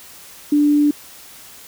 sine tone, 293.7 Hz, D4, in tune, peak -11 dBFS, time 0.52-0.91 s, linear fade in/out 5 ms, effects white hiss -41 dBFS RMS until 1.67 s

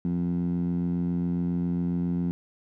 15% pulse tone with band-pass filter, 87.31 Hz, F2, in tune, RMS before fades -27 dBFS, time 0.05-2.31 s, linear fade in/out 0 ms, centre 200 Hz, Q 4, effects none

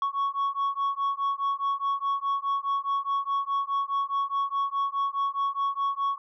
sine beating tone pair, 1108.7 / 1113.5 Hz, C#6 / C#6, 0 / +7 cents, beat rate 4.8 Hz, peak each -26 dBFS, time 0.02-6.18 s, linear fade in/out 2 ms, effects tanh soft clip ceiling -22 dBFS

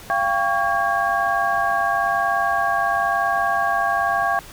sine tone cluster, 687 / 788 / 1120 / 1623 Hz, F5 / G5 / C#6 / G#6, -29 / +9 / +18 / -40 cents, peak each -23 dBFS, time 0.1-4.39 s, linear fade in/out 0 ms, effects pink hiss -41 dBFS RMS until 4.52 s

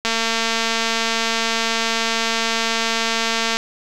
click train, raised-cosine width 0.2 ms, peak -3 dBFS, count 800, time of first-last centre 0.05-3.57 s, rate 227 Hz, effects none

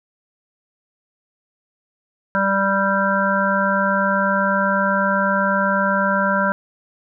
harmonic tone, 196 Hz, G3, in tune, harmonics 1 / 3 / 5 / 7 / 8, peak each -22 / -22 / -22 / -22 / -22 dBFS, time 2.35-6.52 s, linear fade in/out 0 ms, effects none

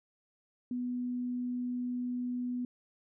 sine tone, 246.9 Hz, B3, in tune, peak -32 dBFS, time 0.71-2.65 s, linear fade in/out 2 ms, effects none

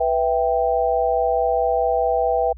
sine chord, E minor, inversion second, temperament equal, 493.9 / 659.3 / 784 Hz, B4 / E5 / G5, 0 / 0 / 0 cents, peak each -21 dBFS, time 0-2.53 s, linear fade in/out 10 ms, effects added 60 Hz sine -36 dBFS peak until 2.57 s

